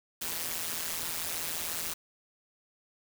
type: noise with amplitude modulation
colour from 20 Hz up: white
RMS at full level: -31 dBFS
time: 0.21-1.94 s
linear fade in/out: 10 ms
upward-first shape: sine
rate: 166 Hz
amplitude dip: 90%
effects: none